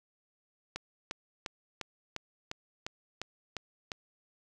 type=click train; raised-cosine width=0.2 ms; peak=-19 dBFS; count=10; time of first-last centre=0.76-3.918 s; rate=2.85 Hz; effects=none